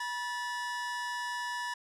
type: tone pair together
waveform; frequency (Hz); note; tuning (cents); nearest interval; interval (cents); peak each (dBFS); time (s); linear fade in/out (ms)
45% pulse; 970 / 1745.4; B5 / A6; -31 / -14; minor seventh; 1017; -36 / -37; 0-1.74; 5
effects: low-pass 8000 Hz 12 dB/octave